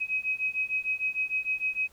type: beating tone pair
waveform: sine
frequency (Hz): 2533 / 2539.6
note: D#7 / D#7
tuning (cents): +30 / +35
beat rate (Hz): 6.6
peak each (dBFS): -30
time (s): 0-1.88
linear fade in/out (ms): 20
effects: pink hiss -60 dBFS RMS until 1.92 s